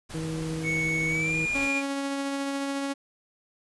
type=noise; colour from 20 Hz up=pink; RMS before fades=-40 dBFS; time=0.09-1.69 s; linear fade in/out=20 ms
type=harmonic tone; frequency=160 Hz; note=D#3; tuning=49 cents sharp; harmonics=1 / 2 / 3; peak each=-31 / -34 / -38 dBFS; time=0.14-1.46 s; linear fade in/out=10 ms
type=tone with pitch glide; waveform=triangle; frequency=2217 to 2418 Hz; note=C#7 to D7; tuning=0 to +50 cents; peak=-24 dBFS; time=0.63-1.83 s; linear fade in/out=50 ms; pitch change=+150 cents; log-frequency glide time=1.08-1.35 s
type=tone with tremolo; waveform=sawtooth; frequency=277.2 Hz; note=C#4; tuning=in tune; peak=-23 dBFS; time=1.54-2.94 s; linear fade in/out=20 ms; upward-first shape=triangle; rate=14 Hz; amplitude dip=25%
effects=resampled to 24000 Hz